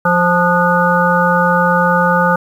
harmonic tone with a mistuned harmonic, 175.5 Hz, F3, 9 cents sharp, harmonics 1 / 3 / 5 / 7 / 8, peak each -16 / -16 / -16 / -16 / -16 dBFS, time 0.05-2.36 s, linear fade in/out 5 ms, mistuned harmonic 8, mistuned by +75 cents, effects 7-bit

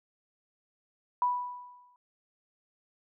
sine tone with exponential decay, 985 Hz, B5, 5 cents flat, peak -22 dBFS, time 1.22-1.96 s, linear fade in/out 1 ms, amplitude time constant 160 ms, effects none

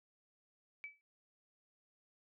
sine tone with exponential decay, 2300 Hz, D7, 37 cents flat, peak -40 dBFS, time 0.84-1.01 s, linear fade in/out 0 ms, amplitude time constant 35 ms, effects none

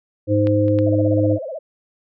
harmonic tone, 103.83 Hz, G#2, in tune, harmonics 1 / 3 / 5, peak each -18 / -18 / -18 dBFS, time 0.27-1.39 s, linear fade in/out 50 ms
clicks, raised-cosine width 0.3 ms, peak -16 / -26 / -18 dBFS, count 3, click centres 0.471 / 0.682 / 0.788 s
sine tone with vibrato, 581 Hz, D5, 19 cents flat, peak -26 dBFS, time 0.86-1.59 s, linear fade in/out 10 ms, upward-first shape sine, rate 16 Hz, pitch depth 230 cents each way
effects none

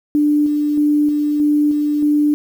sine tone with tremolo, 296 Hz, D4, 14 cents sharp, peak -11 dBFS, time 0.15-2.34 s, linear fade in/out 0 ms, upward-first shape square, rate 1.6 Hz, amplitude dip 30%, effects 7-bit

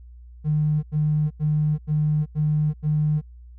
triangle tone bursts, 151.6 Hz, D#3, 45 cents flat, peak -14 dBFS, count 6, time 0.44-3.215 s, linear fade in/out 50 ms, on 390 ms, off 87 ms, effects tanh soft clip ceiling -16 dBFS + added 60 Hz sine -41 dBFS peak until 3.58 s

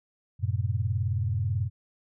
sine chord, F# diminished, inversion none, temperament equal with one note detuned, 92.5 / 111.92 / 130.81 Hz, F#2 / A2 / C3, 0 / +30 / 0 cents, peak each -28 / -28 / -33 dBFS, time 0.39-1.7 s, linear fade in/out 50 ms, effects none

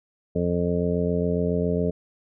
harmonic tone, 87.31 Hz, F2, in tune, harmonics 1 / 2 / 3 / 4 / 5 / 6 / 7, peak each -30 / -25 / -30 / -37 / -26 / -33 / -31 dBFS, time 0.35-1.91 s, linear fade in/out 10 ms, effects none

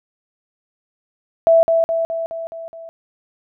sine tone with echo, 660 Hz, E5, 2 cents sharp, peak -8 dBFS, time 1.47-1.63 s, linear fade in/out 0 ms, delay 210 ms, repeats 6, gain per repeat -4 dB, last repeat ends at 2.89 s, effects none

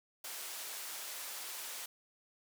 white band-pass noise, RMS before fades -44 dBFS, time 0.24-1.86 s, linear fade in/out 5 ms, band 500 to 16000 Hz, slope 12 dB/octave, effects none

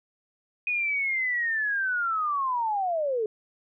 sine linear sweep, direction down, 2489 to 415.3 Hz, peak -24 dBFS, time 0.67-3.26 s, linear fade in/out 2 ms, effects none

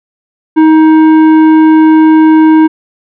sine tone with tanh clipping, 315.1 Hz, D#4, 22 cents sharp, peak -3 dBFS, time 0.56-2.68 s, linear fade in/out 20 ms, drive 11 dB, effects none

